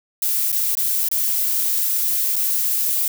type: noise with dropouts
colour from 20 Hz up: violet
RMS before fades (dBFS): -20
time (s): 0.22-3.08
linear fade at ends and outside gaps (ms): 2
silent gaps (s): 0.518-0.526 / 0.752-0.77 / 1.087-1.114 / 2.358-2.363
effects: none